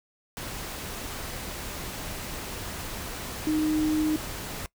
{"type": "tone in noise", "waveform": "sine", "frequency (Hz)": 308.7, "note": "D#4", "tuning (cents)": -14, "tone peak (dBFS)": -22, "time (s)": [3.47, 4.16], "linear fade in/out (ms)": 0, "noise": "pink", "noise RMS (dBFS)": -36, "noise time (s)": [0.37, 4.66], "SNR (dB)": 11, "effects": ["noise-tail reverb RT60 0.1 s tail -21 dB re dry"]}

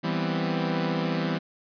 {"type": "chord", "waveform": "sawtooth", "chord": "C major seventh", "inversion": "first", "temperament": "equal", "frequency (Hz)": [164.81, 196, 246.9, 261.6], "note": ["E3", "G3", "B3", "C4"], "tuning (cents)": [0, 0, 0, 0], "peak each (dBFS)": [-24, -27, -29, -29], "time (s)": [0.03, 1.39], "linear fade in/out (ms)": 20, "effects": ["resampled to 11025 Hz"]}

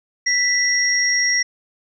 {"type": "tone pair together", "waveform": "sine", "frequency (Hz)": [1975.5, 5605], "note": ["B6", "F8"], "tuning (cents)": [0, 5], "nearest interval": "octave + tritone", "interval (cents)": 1805, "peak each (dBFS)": -18, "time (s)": [0.26, 1.43], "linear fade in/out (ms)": 10, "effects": []}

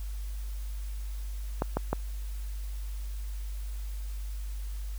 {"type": "clicks", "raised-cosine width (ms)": 1, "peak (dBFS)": -13, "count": 3, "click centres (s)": [1.621, 1.77, 1.93], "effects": ["added 50 Hz sine -33 dBFS peak until 4.98 s", "white hiss -53 dBFS RMS until 4.98 s"]}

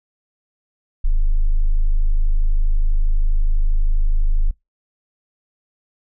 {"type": "tone", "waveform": "sine", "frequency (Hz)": 26.17, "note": "G#0", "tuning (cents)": 14, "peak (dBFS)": -10, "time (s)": [1.04, 4.51], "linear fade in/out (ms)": 10, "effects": ["noise-tail reverb RT60 0.2 s tail -24 dB re dry", "tanh soft clip ceiling -10 dBFS"]}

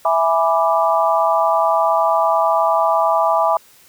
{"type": "chord", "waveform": "sine", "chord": "E dominant seventh", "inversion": "none", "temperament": "equal", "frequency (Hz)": [659.3, 830.6, 987.8, 1174.7], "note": ["E5", "G#5", "B5", "D6"], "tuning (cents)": [0, 0, 0, 0], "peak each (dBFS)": [-17, -19, -19, -19], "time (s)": [0.05, 3.57], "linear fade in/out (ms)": 2, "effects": ["white hiss -49 dBFS RMS until 3.88 s"]}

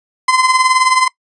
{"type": "tone with tremolo", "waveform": "30% pulse", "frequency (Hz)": 1029, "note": "C6", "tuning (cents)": -29, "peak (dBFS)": -4, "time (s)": [0.28, 1.08], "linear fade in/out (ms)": 5, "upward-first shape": "triangle", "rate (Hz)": 19, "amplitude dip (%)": 70, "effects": ["noise-tail reverb RT60 0.1 s tail -22 dB re dry", "resampled to 22050 Hz"]}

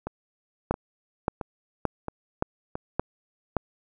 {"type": "two click trains", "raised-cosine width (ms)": 1, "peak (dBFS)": [-17, -9], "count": [5, 6], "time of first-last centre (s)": [[0.07, 2.755], [0.71, 3.567]], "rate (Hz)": [1.49, 1.75], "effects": []}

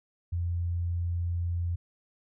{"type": "tone", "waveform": "sine", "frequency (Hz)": 86.4, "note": "F2", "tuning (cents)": -18, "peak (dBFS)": -27, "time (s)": [0.32, 1.76], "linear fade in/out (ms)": 10, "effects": []}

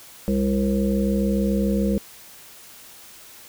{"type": "harmonic tone", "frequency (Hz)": 67, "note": "C2", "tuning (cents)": 42, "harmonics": [1, 3, 5, 7, 8], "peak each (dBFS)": [-27, -20, -29, -28, -30], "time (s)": [0.28, 1.98], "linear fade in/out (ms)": 0, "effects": ["white hiss -45 dBFS RMS until 3.48 s"]}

